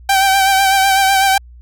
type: tone with vibrato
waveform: sawtooth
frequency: 777 Hz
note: G5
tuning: 16 cents flat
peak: -6 dBFS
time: 0.09-1.38 s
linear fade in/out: 5 ms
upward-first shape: sine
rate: 8 Hz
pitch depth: 33 cents each way
effects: added 60 Hz sine -36 dBFS peak until 1.61 s